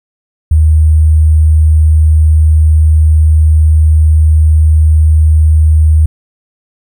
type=tone with sample-and-hold; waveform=sine; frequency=77.78 Hz; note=D#2; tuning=in tune; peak=-3 dBFS; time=0.51-6.06 s; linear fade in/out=5 ms; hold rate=8820 Hz; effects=none